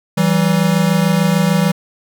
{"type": "tone pair together", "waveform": "square", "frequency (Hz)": [164.5, 191.22], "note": ["E3", "G3"], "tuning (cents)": [-3, -43], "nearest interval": "minor third", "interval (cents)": 260, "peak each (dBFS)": -15, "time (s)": [0.17, 1.72], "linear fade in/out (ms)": 10, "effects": []}